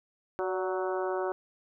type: harmonic tone with a mistuned harmonic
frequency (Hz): 185.8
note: F#3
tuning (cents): +7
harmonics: 2 / 3 / 4 / 5 / 6 / 7 / 8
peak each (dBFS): -31 / -35 / -37 / -39 / -41 / -42 / -43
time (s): 0.39-1.32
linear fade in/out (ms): 0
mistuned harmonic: 3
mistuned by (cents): +39
effects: none